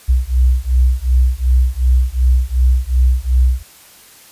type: beating tone pair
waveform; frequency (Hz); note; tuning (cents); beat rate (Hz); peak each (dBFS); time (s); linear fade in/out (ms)
sine; 61.74 / 64.44; B1 / C2; 0 / -26; 2.7; -13; 0.08-3.63; 20
effects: white hiss -43 dBFS RMS until 4.31 s + resampled to 32000 Hz